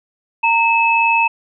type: tone pair together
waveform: sine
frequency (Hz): 921 / 2598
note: A#5 / E7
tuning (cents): -21 / -26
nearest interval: octave + tritone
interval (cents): 1795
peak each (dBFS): -14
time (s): 0.43-1.28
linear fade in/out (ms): 10
effects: none